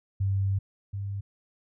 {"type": "tone pair in turn", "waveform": "sine", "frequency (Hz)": [97.6, 99.48], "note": ["G2", "G2"], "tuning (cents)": [-7, 26], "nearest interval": "unison", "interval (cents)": 33, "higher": "second", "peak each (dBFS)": [-23, -30], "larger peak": "first", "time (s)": [[0.2, 0.59], [0.93, 1.21]], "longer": "first", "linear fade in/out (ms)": 10, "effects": []}